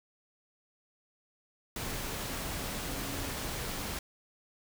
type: tone in noise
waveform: sine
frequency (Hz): 277.2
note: C#4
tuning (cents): 0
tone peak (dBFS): -43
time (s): 2.89-3.28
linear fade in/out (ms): 2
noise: pink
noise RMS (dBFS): -37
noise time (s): 1.76-3.99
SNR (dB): -9
effects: none